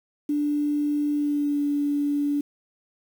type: tone with pitch glide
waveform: sine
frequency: 293.7 to 288.8 Hz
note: D4 to D4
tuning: 0 to -29 cents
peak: -21 dBFS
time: 0.29-2.41 s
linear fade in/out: 5 ms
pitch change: -29 cents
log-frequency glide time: 1.11-1.6 s
effects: 8-bit